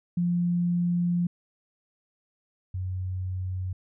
sine tone pair in turn, 174.61 / 92.5 Hz, F3 / F#2, 0 / 0 cents, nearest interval major seventh, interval 1100 cents, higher first, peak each -22 / -28 dBFS, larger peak first, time 0.17-1.27 / 2.74-3.73 s, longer first, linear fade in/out 5 ms, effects none

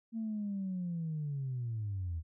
sine linear sweep, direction down, 228.8 to 77.78 Hz, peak -33 dBFS, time 0.12-2.23 s, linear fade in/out 50 ms, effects tanh soft clip ceiling -30 dBFS

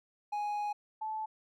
triangle / sine tone pair in turn, 830.6 / 870.3 Hz, G#5 / A5, 0 / -19 cents, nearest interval minor second, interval 81 cents, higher second, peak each -30 / -34 dBFS, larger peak first, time 0.32-0.73 / 1.01-1.26 s, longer first, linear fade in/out 10 ms, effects none

